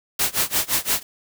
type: noise with tremolo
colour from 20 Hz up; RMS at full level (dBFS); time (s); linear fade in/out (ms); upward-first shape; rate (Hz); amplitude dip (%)
white; -19; 0.19-1.03; 5; sine; 5.8; 95
effects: none